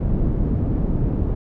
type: low-pass noise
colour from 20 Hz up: pink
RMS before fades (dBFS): -20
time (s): 0-1.35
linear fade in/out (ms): 10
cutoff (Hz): 290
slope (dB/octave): 12
effects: none